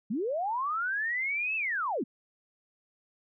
sine linear two-way sweep, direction up then down, 185 to 2662 to 185 Hz, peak -28 dBFS, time 0.1-2.04 s, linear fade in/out 10 ms, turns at 1.56 s, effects none

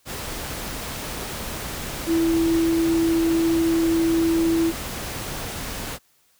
sine tone in noise, 330 Hz, E4, 2 cents sharp, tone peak -17 dBFS, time 2.06-4.73 s, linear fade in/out 50 ms, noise pink, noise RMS -31 dBFS, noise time 0.05-5.99 s, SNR +11 dB, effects white hiss -62 dBFS RMS until 6.39 s

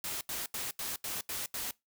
white noise bursts, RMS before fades -37 dBFS, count 7, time 0.04-1.71 s, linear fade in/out 2 ms, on 170 ms, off 80 ms, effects noise-tail reverb RT60 0.2 s tail -23 dB re dry

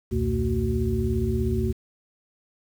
sine tone cluster, 66.1 / 83 / 118.2 / 226 / 371.9 Hz, C2 / E2 / A#2 / A3 / F#4, +18 / +12 / +24 / +47 / +9 cents, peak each -28 dBFS, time 0.11-1.73 s, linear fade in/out 20 ms, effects 8-bit

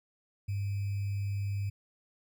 sine tone with sample-and-hold, 100 Hz, G2, 35 cents sharp, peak -30 dBFS, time 0.48-1.7 s, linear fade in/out 10 ms, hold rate 2450 Hz, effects none

